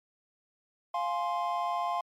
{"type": "chord", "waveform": "triangle", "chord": "F minor", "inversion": "none", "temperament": "just", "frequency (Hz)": [698.5, 838.1, 1047.7], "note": ["F5", "Ab5", "C6"], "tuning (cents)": [0, 16, 2], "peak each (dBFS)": [-30, -34, -30], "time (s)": [0.94, 2.01], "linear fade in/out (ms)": 5, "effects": ["MP3 96 kbps"]}